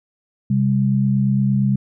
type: tone pair together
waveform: sine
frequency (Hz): 131.6 / 200.3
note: C3 / G3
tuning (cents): +10 / +38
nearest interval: perfect fifth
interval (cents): 728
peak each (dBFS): -17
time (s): 0.5-1.76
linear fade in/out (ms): 5
effects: none